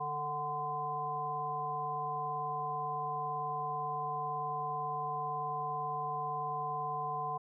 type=harmonic tone with a mistuned harmonic; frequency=148.5 Hz; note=D3; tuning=20 cents sharp; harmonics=1 / 3 / 5 / 7; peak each=-45 / -45 / -38 / -36 dBFS; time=0-7.38 s; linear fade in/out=10 ms; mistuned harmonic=7; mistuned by=-20 cents; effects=none